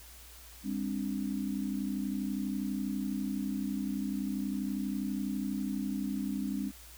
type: chord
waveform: sine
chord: G suspended fourth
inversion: none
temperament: equal with one note detuned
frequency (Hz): 201.2 / 261.6 / 293.7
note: G3 / C4 / D4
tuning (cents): +45 / 0 / 0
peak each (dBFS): -34 / -36 / -38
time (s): 0.63-6.72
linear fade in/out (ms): 50
effects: added 60 Hz sine -53 dBFS peak until 6.97 s + white hiss -53 dBFS RMS until 6.97 s